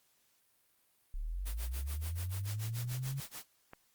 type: linear sweep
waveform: sine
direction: up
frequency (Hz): 33.26 to 138.59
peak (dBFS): -35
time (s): 1.14-3.2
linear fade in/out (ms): 0
type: noise with tremolo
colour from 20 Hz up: white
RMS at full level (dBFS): -44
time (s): 1.45-3.46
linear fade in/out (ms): 20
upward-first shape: sine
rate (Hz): 6.9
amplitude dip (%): 95
type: click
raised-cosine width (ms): 0.5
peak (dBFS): -33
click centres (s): 3.734
effects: white hiss -72 dBFS RMS until 3.94 s + Opus 48 kbps

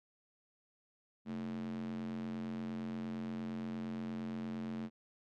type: tone with high-pass filter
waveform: square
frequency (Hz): 44.31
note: F1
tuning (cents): +26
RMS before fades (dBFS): -41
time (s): 1.25-4.9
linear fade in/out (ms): 50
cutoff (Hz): 200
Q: 6.8
effects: low-pass 4000 Hz 12 dB/octave

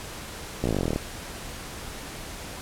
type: slowing click train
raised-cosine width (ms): 2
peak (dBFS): -12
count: 16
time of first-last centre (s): 0.64-0.96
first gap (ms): 16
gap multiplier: 1.04
effects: pink hiss -38 dBFS RMS until 2.61 s + low-pass 12000 Hz 12 dB/octave

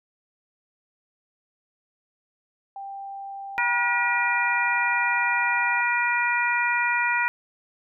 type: tone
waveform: sine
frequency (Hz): 789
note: G5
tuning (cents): +11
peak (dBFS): -33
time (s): 2.76-5.81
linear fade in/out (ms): 2
type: harmonic tone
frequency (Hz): 480.3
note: B4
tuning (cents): -48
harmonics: 2 / 3 / 4 / 5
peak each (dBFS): -26 / -26 / -26 / -26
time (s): 3.58-7.28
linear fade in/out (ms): 0
effects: none

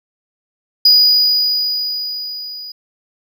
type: tone with level ramp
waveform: triangle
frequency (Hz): 4923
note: D#8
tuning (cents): -19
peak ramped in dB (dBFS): -4 to -27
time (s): 0.85-2.72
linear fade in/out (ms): 5
effects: none

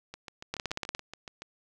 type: two click trains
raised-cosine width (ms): 0.2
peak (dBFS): -24 / -15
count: 10 / 8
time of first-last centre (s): 0.14-1.42 / 0.54-0.949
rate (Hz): 7.03 / 17.1
effects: none

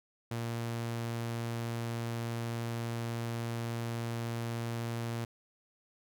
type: tone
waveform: sawtooth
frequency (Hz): 116.54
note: A#2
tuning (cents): 0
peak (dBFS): -30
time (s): 0.31-5.25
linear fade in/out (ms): 5
effects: none

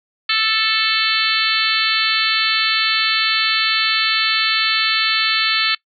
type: harmonic tone with a mistuned harmonic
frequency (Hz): 440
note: A4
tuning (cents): 0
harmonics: 3 / 4 / 5 / 6 / 7 / 8 / 9 / 10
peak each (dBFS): -23 / -23 / -23 / -23 / -23 / -23 / -23 / -23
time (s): 0.29-5.75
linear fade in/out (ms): 5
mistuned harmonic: 9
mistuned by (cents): +27
effects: noise-tail reverb RT60 0.1 s tail -22 dB re dry

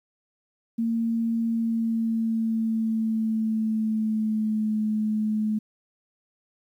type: tone with pitch glide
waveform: sine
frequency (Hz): 228.9 to 214.8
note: A#3 to A3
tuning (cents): -31 to -41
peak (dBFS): -22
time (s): 0.78-5.59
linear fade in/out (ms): 10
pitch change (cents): -110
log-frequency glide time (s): 1.45-4.81
effects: 10-bit

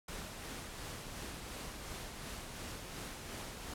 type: noise with tremolo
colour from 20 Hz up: pink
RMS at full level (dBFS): -44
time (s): 0.08-3.74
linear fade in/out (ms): 5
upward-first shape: sine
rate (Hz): 2.8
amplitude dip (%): 30
effects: low-pass 12000 Hz 12 dB/octave

